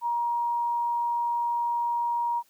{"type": "tone", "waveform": "sine", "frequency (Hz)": 947, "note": "A#5", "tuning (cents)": 27, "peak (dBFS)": -24, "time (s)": [0.01, 2.43], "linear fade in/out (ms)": 50, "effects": ["white hiss -64 dBFS RMS until 2.49 s"]}